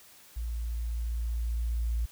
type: tone with level ramp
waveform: sine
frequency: 57.5 Hz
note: A#1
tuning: 23 cents flat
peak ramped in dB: -31 to -26 dBFS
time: 0.36-2.06 s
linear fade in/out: 10 ms
effects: white hiss -55 dBFS RMS until 2.11 s